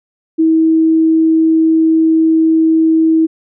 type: tone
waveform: sine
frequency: 321.7 Hz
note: E4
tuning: 42 cents flat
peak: -7 dBFS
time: 0.38-3.27 s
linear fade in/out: 20 ms
effects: none